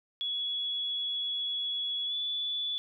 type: tone with pitch glide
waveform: sine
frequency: 3373 to 3454 Hz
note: G#7 to A7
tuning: +26 to -33 cents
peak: -30 dBFS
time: 0.21-2.78 s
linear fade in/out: 0 ms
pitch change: +41 cents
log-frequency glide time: 2.06-2.14 s
effects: none